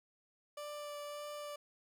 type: tone with vibrato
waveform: 30% pulse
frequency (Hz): 587.3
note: D5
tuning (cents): 0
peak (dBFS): -40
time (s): 0.57-1.56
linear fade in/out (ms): 5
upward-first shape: sine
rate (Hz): 1.7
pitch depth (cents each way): 10
effects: none